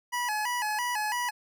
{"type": "tone with vibrato", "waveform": "25% pulse", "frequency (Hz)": 910, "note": "A#5", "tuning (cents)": -42, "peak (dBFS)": -24, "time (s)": [0.12, 1.31], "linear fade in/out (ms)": 20, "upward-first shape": "square", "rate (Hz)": 3, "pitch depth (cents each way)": 120, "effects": []}